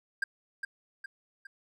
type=tone with echo; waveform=triangle; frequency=1600 Hz; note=G6; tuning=35 cents sharp; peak=-24 dBFS; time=0.22-0.24 s; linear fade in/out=5 ms; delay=410 ms; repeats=3; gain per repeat=-6 dB; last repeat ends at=1.47 s; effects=none